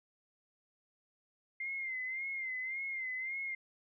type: tone with vibrato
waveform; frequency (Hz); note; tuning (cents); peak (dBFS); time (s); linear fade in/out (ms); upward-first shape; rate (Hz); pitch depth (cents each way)
sine; 2093; C7; 0; -36; 1.6-3.55; 5; sine; 1.8; 64
effects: none